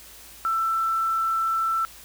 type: tone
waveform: sine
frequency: 1333 Hz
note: E6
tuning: 19 cents sharp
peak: -21 dBFS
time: 0.45-1.85 s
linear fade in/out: 0 ms
effects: added 54 Hz sine -55 dBFS peak until 2.04 s + white hiss -46 dBFS RMS until 2.04 s